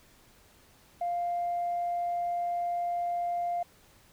sine tone, 698.5 Hz, F5, in tune, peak -27 dBFS, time 1.01-3.63 s, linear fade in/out 5 ms, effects tanh soft clip ceiling -24 dBFS + pink hiss -60 dBFS RMS until 4.12 s

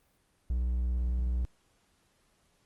triangle tone with vibrato, 61.1 Hz, B1, 18 cents flat, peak -25 dBFS, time 0.5-1.45 s, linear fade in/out 0 ms, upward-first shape square, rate 18 Hz, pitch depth 34 cents each way, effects pink hiss -70 dBFS RMS until 2.65 s + Opus 32 kbps

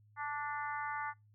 harmonic tone with a mistuned harmonic, 292.2 Hz, D4, 9 cents flat, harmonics 3 / 4 / 5 / 6 / 7, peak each -40 / -42 / -44 / -46 / -47 dBFS, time 0.16-1.14 s, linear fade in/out 50 ms, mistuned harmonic 6, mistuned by +21 cents, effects noise-tail reverb RT60 0.2 s tail -24 dB re dry + added 105 Hz sine -62 dBFS peak until 1.34 s

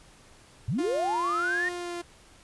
sine linear sweep, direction up, 89.1 to 1864.7 Hz, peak -25 dBFS, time 0.68-1.69 s, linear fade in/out 5 ms
sawtooth tone with vibrato, 350 Hz, F4, 4 cents sharp, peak -29 dBFS, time 0.78-2.02 s, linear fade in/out 10 ms, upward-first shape sine, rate 1.4 Hz, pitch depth 17 cents each way
effects pink hiss -55 dBFS RMS until 2.43 s + resampled to 24000 Hz

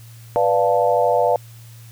sine chord, B half-diminished seventh, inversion none, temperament equal, 493.9 / 587.3 / 698.5 / 880 Hz, B4 / D5 / F5 / A5, 0 / 0 / 0 / 0 cents, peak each -19 / -19 / -19 / -22 dBFS, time 0.36-1.36 s, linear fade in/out 0 ms, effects added 115 Hz sine -39 dBFS peak until 1.91 s + white hiss -49 dBFS RMS until 1.91 s

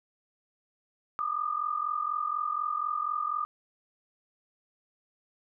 sine tone pair together, 1191 / 1235.1 Hz, D6 / D#6, +24 / -13 cents, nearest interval minor second, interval 63 cents, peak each -31 / -31 dBFS, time 1.19-3.45 s, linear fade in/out 0 ms, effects none

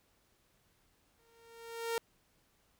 sawtooth tone with exponential growth, 461.1 Hz, A#4, 19 cents flat, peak -27 dBFS, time 1.19-1.98 s, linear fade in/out 1 ms, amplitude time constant 170 ms, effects pink hiss -72 dBFS RMS until 2.79 s

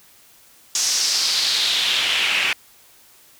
pink noise with band-pass filter sweep, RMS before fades -20 dBFS, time 0.75-2.53 s, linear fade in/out 2 ms, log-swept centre 6200 to 2400 Hz, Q 3.3, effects white hiss -51 dBFS RMS until 3.39 s

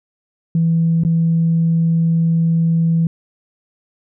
sine tone with dropouts, 165.1 Hz, E3, 3 cents sharp, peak -11 dBFS, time 0.55-3.07 s, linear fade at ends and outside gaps 2 ms, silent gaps 1.036-1.049 s, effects tanh soft clip ceiling -7 dBFS

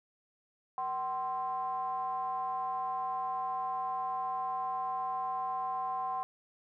triangle ring-modulated tone, 142.7 Hz, D3, 49 cents flat, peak -27 dBFS, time 0.78-6.23 s, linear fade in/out 0 ms, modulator 904 Hz, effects none

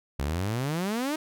sawtooth exponential sweep, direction up, 64.6 to 319.4 Hz, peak -23 dBFS, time 0.19-1.16 s, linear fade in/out 5 ms, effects none

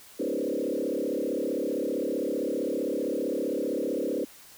sine tone with frequency modulation, 397.7 Hz, G4, 25 cents sharp, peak -26 dBFS, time 0.19-4.25 s, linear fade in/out 10 ms, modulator 35.4 Hz, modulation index 4.1, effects white hiss -51 dBFS RMS until 4.57 s

